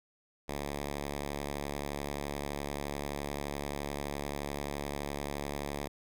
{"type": "tone", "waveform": "5% pulse", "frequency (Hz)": 71.6, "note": "D2", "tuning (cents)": -43, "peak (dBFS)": -24, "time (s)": [0.48, 5.88], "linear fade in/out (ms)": 10, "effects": []}